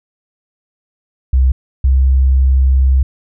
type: tone pair in turn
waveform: sine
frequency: 64.8 / 65.93 Hz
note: C2 / C2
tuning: -16 / +14 cents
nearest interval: unison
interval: 30 cents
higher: second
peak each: -7 dBFS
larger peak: neither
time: 1.33-1.52 / 1.84-3.03 s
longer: second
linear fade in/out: 5 ms
effects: none